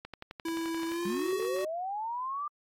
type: click train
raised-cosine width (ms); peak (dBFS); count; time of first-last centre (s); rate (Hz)
0.3; -25; 11; 0.05-0.92; 11.5
type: tone with pitch glide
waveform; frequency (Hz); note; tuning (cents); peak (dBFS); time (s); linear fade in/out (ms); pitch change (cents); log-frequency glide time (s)
square; 329.6 to 374.3; E4 to F#4; 0 to +20; -32; 0.45-1.65; 5; +220; 0.87-1.28
type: linear sweep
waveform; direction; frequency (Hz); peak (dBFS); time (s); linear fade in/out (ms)
sine; up; 182.6 to 1200; -32; 1.05-2.48; 5
effects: AAC 48 kbps